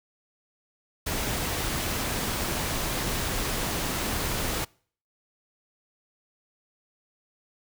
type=noise; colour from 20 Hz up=pink; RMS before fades=-29 dBFS; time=1.06-4.65 s; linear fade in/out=10 ms; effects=noise-tail reverb RT60 0.5 s tail -26 dB re dry